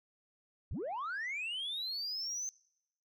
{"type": "linear sweep", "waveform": "sine", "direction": "up", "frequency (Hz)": [38.89, 6272], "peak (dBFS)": -34, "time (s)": [0.71, 2.49], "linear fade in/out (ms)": 0, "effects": ["noise-tail reverb RT60 0.8 s tail -26 dB re dry", "tanh soft clip ceiling -34 dBFS"]}